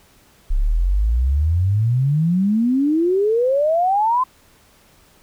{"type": "exponential sweep", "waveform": "sine", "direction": "up", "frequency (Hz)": [32.19, 1046.5], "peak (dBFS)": -14, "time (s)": [0.5, 4.24], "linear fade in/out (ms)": 10, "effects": ["pink hiss -53 dBFS RMS until 5.22 s"]}